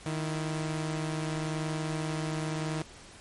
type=tone pair together; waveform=sawtooth; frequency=155.56 / 332 Hz; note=D#3 / E4; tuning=0 / +12 cents; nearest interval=octave + minor second; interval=1312 cents; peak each=-27 / -35 dBFS; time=0.06-2.82 s; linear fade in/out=0 ms; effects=pink hiss -50 dBFS RMS until 3.2 s + MP3 48 kbps